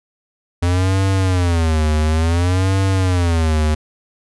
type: tone with vibrato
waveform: square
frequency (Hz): 86.1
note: F2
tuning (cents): -24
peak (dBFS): -14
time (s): 0.62-3.75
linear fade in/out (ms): 10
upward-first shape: sine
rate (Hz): 0.57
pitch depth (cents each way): 200
effects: resampled to 24000 Hz